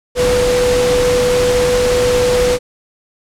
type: tone in noise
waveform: sine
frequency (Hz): 494.5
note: B4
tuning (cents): +2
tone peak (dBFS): -11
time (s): 0.15-2.59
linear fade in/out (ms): 50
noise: pink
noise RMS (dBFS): -19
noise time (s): 0.15-2.59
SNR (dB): +5
effects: low-pass 9000 Hz 12 dB/octave